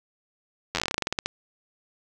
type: slowing click train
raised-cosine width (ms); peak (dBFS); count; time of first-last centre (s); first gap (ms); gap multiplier
0.2; -8; 17; 0.75-1.26; 10; 1.14
effects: none